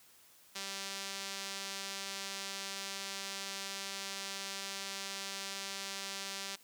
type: tone with band-pass filter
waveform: sawtooth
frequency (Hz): 195.7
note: G3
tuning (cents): -3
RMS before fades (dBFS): -42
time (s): 0.55-6.56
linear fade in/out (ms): 10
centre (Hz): 5100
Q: 0.99
effects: white hiss -62 dBFS RMS until 6.63 s + high-pass 80 Hz 12 dB/octave